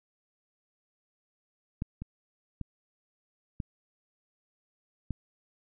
clicks, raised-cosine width 5 ms, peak -19 / -25 / -23 / -21 / -20 dBFS, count 5, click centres 1.821 / 2.02 / 2.613 / 3.602 / 5.107 s, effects none

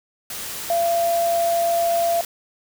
sine tone in noise, 681 Hz, F5, 44 cents flat, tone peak -17 dBFS, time 0.7-2.21 s, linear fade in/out 2 ms, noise white, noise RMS -31 dBFS, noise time 0.3-2.25 s, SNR +11 dB, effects none

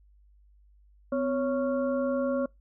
harmonic tone with a mistuned harmonic, 277.2 Hz, C#4, in tune, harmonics 1 / 2 / 4 / 5, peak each -29 / -27 / -40 / -41 dBFS, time 1.12-2.46 s, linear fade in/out 5 ms, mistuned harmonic 1, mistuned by -150 cents, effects noise-tail reverb RT60 0.2 s tail -25 dB re dry + added 50 Hz sine -56 dBFS peak until 2.6 s

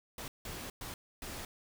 pink noise bursts at uneven times, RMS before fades -43 dBFS, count 4, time 0.18-0.28 / 0.45-0.7 / 0.81-0.94 / 1.22-1.45 s, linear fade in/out 2 ms, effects none

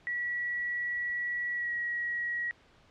sine tone with pitch glide, 1935 to 1909.5 Hz, B6 to A#6, -36 to +41 cents, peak -30 dBFS, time 0.07-2.51 s, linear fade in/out 0 ms, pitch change -23 cents, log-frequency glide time 1.55-1.71 s, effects pink hiss -61 dBFS RMS until 2.9 s + low-pass 4000 Hz 12 dB/octave

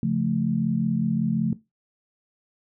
sine chord, Db augmented, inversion none, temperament equal, 138.59 / 174.61 / 220 Hz, Db3 / F3 / A3, 0 / 0 / 0 cents, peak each -27 / -25 / -24 dBFS, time 0.03-1.53 s, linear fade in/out 2 ms, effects noise-tail reverb RT60 0.2 s tail -17 dB re dry

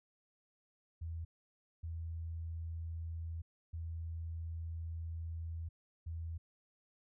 sine tone bursts at uneven times, 82.41 Hz, E2, in tune, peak -39 dBFS, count 4, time 1.01-1.25 / 1.83-3.42 / 3.73-5.69 / 6.06-6.38 s, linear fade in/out 10 ms, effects none

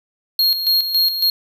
square tone with tremolo, 4259 Hz, C8, 30 cents sharp, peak -13 dBFS, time 0.39-1.3 s, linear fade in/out 2 ms, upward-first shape square, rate 3.6 Hz, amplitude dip 60%, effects none

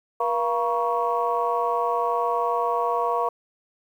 sine tone cluster, 478.4 / 690 / 951 / 1113 Hz, A#4 / F5 / A#5 / C#6, +45 / -21 / +34 / +7 cents, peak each -26 dBFS, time 0.2-3.29 s, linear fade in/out 5 ms, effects tanh soft clip ceiling -11 dBFS + 9-bit

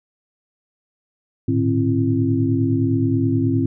sine tone cluster, 108.6 / 118.2 / 151.8 / 266.8 / 337.2 Hz, A2 / A#2 / D#3 / C4 / E4, -22 / +24 / -42 / +34 / +39 cents, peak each -20 / -27 / -27 / -19 / -24 dBFS, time 1.48-3.66 s, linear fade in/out 5 ms, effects none

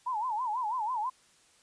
sine tone with vibrato, 930 Hz, A#5, 4 cents flat, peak -29 dBFS, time 0.06-1.1 s, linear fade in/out 10 ms, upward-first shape sine, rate 6.1 Hz, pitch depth 190 cents each way, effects white hiss -63 dBFS RMS until 1.62 s + resampled to 22050 Hz

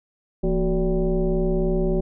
sine tone with frequency modulation, 171.3 Hz, F3, 33 cents flat, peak -18 dBFS, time 0.43-2.01 s, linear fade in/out 10 ms, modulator 203 Hz, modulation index 1.6, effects none

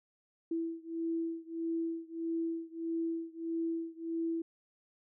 sine beating tone pair, 329.6 / 331.2 Hz, E4 / E4, 0 / +8 cents, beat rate 1.6 Hz, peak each -36 / -37 dBFS, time 0.51-4.42 s, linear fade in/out 5 ms, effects none

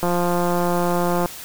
click train, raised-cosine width 1 ms, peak -8 dBFS, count 216, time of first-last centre 0.03-1.259 s, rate 175 Hz, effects white hiss -36 dBFS RMS until 1.44 s

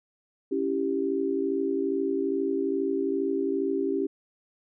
sine chord, C# diminished, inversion none, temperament equal, 277.2 / 329.6 / 392 Hz, C#4 / E4 / G4, 0 / 0 / 0 cents, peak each -29 / -31 / -27 dBFS, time 0.51-4.07 s, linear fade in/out 10 ms, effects none

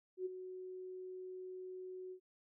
sine tone with ADSR envelope, 370 Hz, F#4, in tune, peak -35 dBFS, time 0.17-2.2 s, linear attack 86 ms, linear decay 20 ms, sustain -10 dB, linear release 83 ms, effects none

